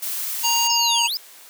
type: noise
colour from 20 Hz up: blue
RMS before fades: -27 dBFS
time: 0.02-0.68 s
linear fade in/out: 10 ms
type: harmonic tone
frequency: 936 Hz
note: A#5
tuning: 7 cents sharp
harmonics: 1 / 3 / 5 / 7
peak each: -22 / -22 / -25 / -23 dBFS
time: 0.43-1.08 s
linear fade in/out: 20 ms
type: linear two-way sweep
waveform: square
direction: down then up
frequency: 5350 to 2558 to 5280 Hz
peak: -23 dBFS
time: 0.7-1.17 s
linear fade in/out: 0 ms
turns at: 1.06 s
effects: white hiss -45 dBFS RMS until 1.49 s + high-pass 400 Hz 12 dB/octave